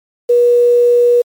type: tone with quantisation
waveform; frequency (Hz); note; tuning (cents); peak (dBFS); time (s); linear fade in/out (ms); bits
sine; 482.2; B4; -41; -6; 0.29-1.22; 10; 6
effects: MP3 96 kbps